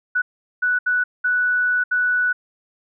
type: tone bursts at uneven times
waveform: sine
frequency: 1480 Hz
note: F#6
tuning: in tune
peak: -16 dBFS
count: 5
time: 0.15-0.22 / 0.62-0.79 / 0.86-1.04 / 1.24-1.84 / 1.91-2.33 s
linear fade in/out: 10 ms
effects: none